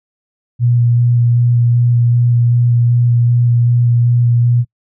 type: tone with vibrato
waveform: sine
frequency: 120 Hz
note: B2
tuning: 49 cents flat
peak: -8 dBFS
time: 0.59-4.65 s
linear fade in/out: 50 ms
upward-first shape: square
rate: 2.6 Hz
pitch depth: 10 cents each way
effects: noise-tail reverb RT60 0.1 s tail -26 dB re dry